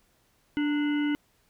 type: harmonic tone with a mistuned harmonic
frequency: 293.7 Hz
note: D4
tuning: in tune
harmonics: 1 / 3 / 5 / 7 / 9 / 10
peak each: -24 / -43 / -38 / -39 / -52 / -42 dBFS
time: 0.57-1.15 s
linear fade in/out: 0 ms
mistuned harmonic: 3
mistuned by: +61 cents
effects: pink hiss -67 dBFS RMS until 1.49 s